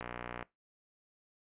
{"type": "click train", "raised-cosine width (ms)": 0.5, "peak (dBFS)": -24, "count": 26, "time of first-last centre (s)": [0.01, 0.427], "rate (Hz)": 60, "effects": ["noise-tail reverb RT60 0.2 s tail -22 dB re dry", "resampled to 8000 Hz"]}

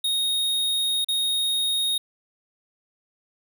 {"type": "tone with dropouts", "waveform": "square", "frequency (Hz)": 3729, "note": "A#7", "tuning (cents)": 0, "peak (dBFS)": -22, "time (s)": [0.04, 1.98], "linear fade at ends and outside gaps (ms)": 5, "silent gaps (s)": [1.046, 1.085], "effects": []}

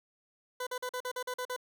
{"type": "tone bursts", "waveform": "20% pulse", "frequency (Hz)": 501, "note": "B4", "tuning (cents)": 25, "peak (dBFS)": -29, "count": 9, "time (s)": [0.6, 1.564], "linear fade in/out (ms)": 5, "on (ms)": 68, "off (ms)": 44, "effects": []}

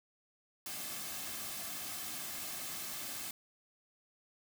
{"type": "noise with comb filter", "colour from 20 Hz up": "white", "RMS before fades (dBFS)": -42, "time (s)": [0.66, 3.31], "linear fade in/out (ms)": 2, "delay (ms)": 2.1, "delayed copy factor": -0.5, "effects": []}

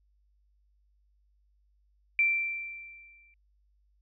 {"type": "tone with exponential decay", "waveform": "sine", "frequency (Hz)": 2349, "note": "D7", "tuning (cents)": 0, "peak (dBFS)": -20, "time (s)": [2.19, 3.34], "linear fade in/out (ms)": 1, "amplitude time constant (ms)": 250, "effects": ["added 50 Hz sine -65 dBFS peak until 4.01 s"]}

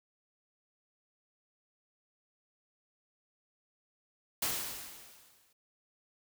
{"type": "noise with exponential decay", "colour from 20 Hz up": "white", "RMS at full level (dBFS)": -31, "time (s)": [4.42, 5.53], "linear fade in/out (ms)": 5, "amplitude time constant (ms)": 240, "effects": []}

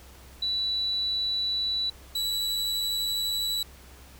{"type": "tone pair in turn", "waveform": ["sine", "40% pulse"], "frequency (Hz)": [3951, 3936], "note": ["B7", "B7"], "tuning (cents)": [0, -7], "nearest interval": "unison", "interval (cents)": 7, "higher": "first", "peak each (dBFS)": -25, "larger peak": "neither", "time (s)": [[0.42, 1.9], [2.15, 3.63]], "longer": "neither", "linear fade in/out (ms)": 5, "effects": ["added 65 Hz sine -49 dBFS peak until 4.19 s", "pink hiss -52 dBFS RMS until 4.19 s"]}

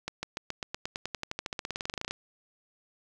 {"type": "accelerating click train", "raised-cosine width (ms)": 0.2, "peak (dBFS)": -16, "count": 28, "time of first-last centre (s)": [0.08, 2.11], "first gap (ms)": 150, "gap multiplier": 0.94, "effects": []}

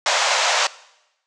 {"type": "band-pass noise", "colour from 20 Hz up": "pink", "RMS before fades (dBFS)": -19, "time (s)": [0.06, 0.67], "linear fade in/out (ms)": 2, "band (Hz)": [560, 7300], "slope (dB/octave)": 48, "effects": ["noise-tail reverb RT60 0.9 s tail -20 dB re dry"]}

